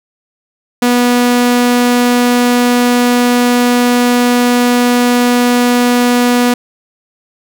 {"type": "tone", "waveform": "sawtooth", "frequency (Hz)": 244.1, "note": "B3", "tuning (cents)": -20, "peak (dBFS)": -4, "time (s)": [0.82, 6.54], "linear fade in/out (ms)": 5, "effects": []}